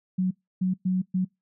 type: tone bursts at uneven times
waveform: sine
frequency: 185 Hz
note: F#3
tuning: in tune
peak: -21 dBFS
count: 4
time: 0.18-0.31 / 0.61-0.74 / 0.85-1.02 / 1.14-1.25 s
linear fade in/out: 10 ms
effects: noise-tail reverb RT60 0.2 s tail -26 dB re dry